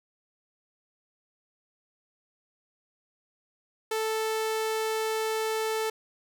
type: tone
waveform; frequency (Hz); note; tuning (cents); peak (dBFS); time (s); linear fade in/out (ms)
sawtooth; 440; A4; 0; -23; 3.91-5.9; 5
effects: none